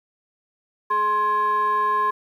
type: tone with frequency modulation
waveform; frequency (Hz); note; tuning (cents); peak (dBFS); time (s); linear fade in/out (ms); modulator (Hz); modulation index
sine; 1053; C6; +11; -17; 0.9-2.11; 10; 631; 0.45
effects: tanh soft clip ceiling -13 dBFS + 9-bit